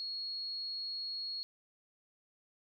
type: tone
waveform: sine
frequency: 4317 Hz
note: C#8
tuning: 47 cents flat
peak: -37 dBFS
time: 0-1.43 s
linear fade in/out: 0 ms
effects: none